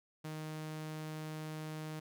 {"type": "tone", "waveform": "sawtooth", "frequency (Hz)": 155.56, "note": "D#3", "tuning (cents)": 0, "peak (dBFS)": -37, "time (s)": [0.24, 2], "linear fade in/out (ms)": 10, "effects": []}